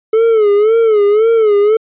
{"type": "tone with vibrato", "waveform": "triangle", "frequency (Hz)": 431.9, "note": "A4", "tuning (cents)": -32, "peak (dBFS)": -5, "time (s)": [0.13, 1.77], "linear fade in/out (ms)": 5, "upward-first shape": "sine", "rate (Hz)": 1.9, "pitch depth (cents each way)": 110, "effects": ["resampled to 8000 Hz"]}